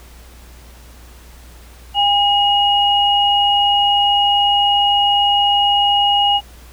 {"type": "tone pair together", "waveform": "sine", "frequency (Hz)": [809.3, 2884], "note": ["G#5", "F#7"], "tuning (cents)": [-45, -45], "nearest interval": "octave + minor seventh", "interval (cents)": 2200, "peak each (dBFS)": -14, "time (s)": [1.94, 6.41], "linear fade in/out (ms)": 50, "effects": ["added 60 Hz sine -39 dBFS peak until 6.72 s", "pink hiss -45 dBFS RMS until 6.72 s"]}